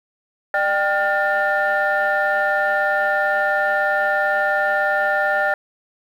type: tone cluster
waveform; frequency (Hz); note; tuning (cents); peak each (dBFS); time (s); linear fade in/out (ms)
sine; 600 / 784 / 1417 / 1791; D5 / G5 / F6 / A6; +37 / 0 / +25 / +30; -21; 0.54-5.54; 2
effects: tanh soft clip ceiling -9 dBFS + 8-bit